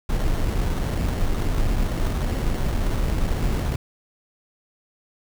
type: noise with sample-and-hold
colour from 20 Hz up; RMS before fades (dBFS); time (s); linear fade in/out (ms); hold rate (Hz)
brown; -22; 0.09-3.76; 5; 2450
effects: none